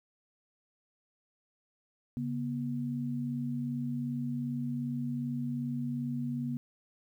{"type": "tone pair together", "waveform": "sine", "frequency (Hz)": [138.7, 241.3], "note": ["C#3", "B3"], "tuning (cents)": [1, -40], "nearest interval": "minor seventh", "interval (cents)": 959, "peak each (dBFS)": [-36, -33], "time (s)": [2.17, 6.57], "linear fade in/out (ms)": 0, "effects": ["11-bit"]}